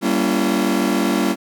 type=chord; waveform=40% pulse; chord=G diminished seventh; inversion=none; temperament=just; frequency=196 / 235.2 / 282.2 / 338.7 Hz; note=G3 / Bb3 / Db4 / Fb4; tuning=0 / +16 / +31 / +47 cents; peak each=-21 dBFS; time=0.01-1.36 s; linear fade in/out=50 ms; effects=none